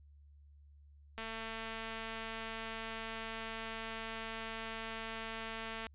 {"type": "click train", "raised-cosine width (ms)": 0.3, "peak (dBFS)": -27, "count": 1051, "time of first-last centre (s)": [1.18, 5.867], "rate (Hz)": 224, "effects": ["added 72 Hz sine -57 dBFS peak until 5.94 s", "resampled to 8000 Hz"]}